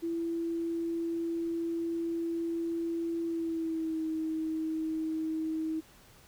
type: tone with pitch glide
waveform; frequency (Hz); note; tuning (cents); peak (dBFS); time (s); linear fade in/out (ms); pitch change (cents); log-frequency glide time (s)
sine; 334.2 to 317.8; E4 to D#4; +24 to +37; -30; 0.02-5.81; 20; -87; 3.23-4.05
effects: pink hiss -58 dBFS RMS until 6.27 s